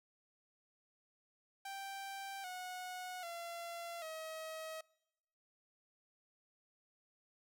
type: tone with pitch steps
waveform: sawtooth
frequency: 784 / 731.5 / 682.5 / 636.8 Hz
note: G5 / F#5 / F5 / D#5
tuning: 0 / -20 / -40 / +40 cents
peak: -40 dBFS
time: 1.65-4.81 s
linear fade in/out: 5 ms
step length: 790 ms
effects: noise-tail reverb RT60 0.9 s tail -24 dB re dry